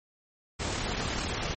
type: noise with amplitude modulation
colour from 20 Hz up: pink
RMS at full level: -30 dBFS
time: 0.59-1.55 s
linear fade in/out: 20 ms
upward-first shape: sine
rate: 37.2 Hz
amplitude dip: 35%
effects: MP3 32 kbps